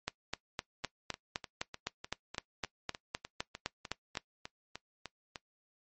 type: two click trains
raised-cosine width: 0.2 ms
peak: -16 / -24 dBFS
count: 17 / 16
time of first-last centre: 0.08-4.172 / 0.84-5.358 s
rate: 3.91 / 3.32 Hz
effects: noise-tail reverb RT60 0.1 s tail -20 dB re dry + MP3 32 kbps